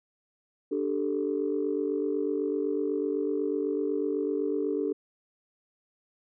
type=chord; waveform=sine; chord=D suspended fourth; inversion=none; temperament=equal; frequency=293.7 / 392 / 440 Hz; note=D4 / G4 / A4; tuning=0 / 0 / 0 cents; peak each=-30 dBFS; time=0.71-4.93 s; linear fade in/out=10 ms; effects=tanh soft clip ceiling -17 dBFS